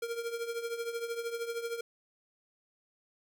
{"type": "tone with tremolo", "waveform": "square", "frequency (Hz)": 466.2, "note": "A#4", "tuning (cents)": 0, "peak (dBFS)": -32, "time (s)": [0.02, 1.81], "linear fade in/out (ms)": 5, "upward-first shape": "triangle", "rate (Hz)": 13, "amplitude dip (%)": 75, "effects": []}